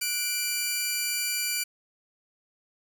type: tone pair together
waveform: 10% pulse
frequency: 1475.2 / 2354 Hz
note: F#6 / D7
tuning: -6 / +3 cents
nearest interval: minor sixth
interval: 809 cents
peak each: -28 / -18 dBFS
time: 0.01-1.64 s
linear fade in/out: 10 ms
effects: none